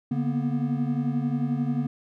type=tone cluster; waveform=triangle; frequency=143.7 / 235.8 / 247.1 Hz; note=D3 / A#3 / B3; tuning=-37 / +20 / +1 cents; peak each=-26 dBFS; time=0.11-1.87 s; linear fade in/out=5 ms; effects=none